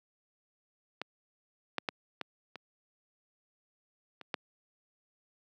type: clicks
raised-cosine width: 0.3 ms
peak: -19 / -14 / -15 / -19 / -27 / -29 / -15 dBFS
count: 7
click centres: 1.016 / 1.783 / 1.888 / 2.213 / 2.557 / 4.213 / 4.342 s
effects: high-pass 200 Hz 12 dB/octave